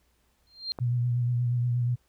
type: tone with exponential growth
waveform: sine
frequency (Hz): 4186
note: C8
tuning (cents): 0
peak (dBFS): -25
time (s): 0.47-0.72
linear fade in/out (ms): 0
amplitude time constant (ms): 54
type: click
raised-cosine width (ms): 1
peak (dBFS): -22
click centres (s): 0.788
type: tone with vibrato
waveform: sine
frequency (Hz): 121.6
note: B2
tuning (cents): -26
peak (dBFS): -23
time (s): 0.8-1.96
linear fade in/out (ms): 20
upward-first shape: sine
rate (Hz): 8.4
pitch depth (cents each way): 30
effects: added 60 Hz sine -70 dBFS peak until 2.08 s + pink hiss -70 dBFS RMS until 2.08 s